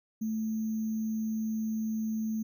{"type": "tone with sample-and-hold", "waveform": "sine", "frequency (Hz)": 219.4, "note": "A3", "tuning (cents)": -5, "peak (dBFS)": -29, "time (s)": [0.21, 2.43], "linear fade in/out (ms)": 10, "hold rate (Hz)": 6300, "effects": []}